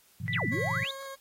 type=chord; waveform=sine; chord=F half-diminished seventh; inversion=first; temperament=just; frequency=104.77 / 125.72 / 157.15 / 174.61 Hz; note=Ab2 / Cb3 / Eb3 / F3; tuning=+16 / +31 / +18 / 0 cents; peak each=-36 / -36 / -39 / -39 dBFS; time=0.2-0.84 s; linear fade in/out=10 ms
type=tone; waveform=sine; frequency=1975.5 Hz; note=B6; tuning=in tune; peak=-31 dBFS; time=0.28-0.85 s; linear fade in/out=0 ms
type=exponential two-way sweep; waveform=sine; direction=down then up; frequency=3951 to 190 to 3951 Hz; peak=-31 dBFS; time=0.33-0.91 s; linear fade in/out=2 ms; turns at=0.48 s
type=tone with vibrato; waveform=20% pulse; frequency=544 Hz; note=C#5; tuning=33 cents flat; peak=-34 dBFS; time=0.51-1.16 s; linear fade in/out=20 ms; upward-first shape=sine; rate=6.3 Hz; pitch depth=10 cents each way
effects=white hiss -62 dBFS RMS until 1.2 s + AAC 48 kbps